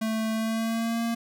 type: tone with pitch glide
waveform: square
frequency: 220.9 to 231.3 Hz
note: A3 to A#3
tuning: +7 to -13 cents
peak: -26 dBFS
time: 0.01-1.15 s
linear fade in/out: 10 ms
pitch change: +80 cents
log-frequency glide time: 0.32-1.03 s
effects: none